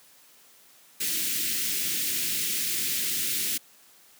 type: band-stop noise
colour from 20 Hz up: white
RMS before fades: -28 dBFS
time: 1-3.58 s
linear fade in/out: 10 ms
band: 360 to 1900 Hz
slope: 24 dB/octave
effects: white hiss -56 dBFS RMS until 4.19 s + high-pass 150 Hz 12 dB/octave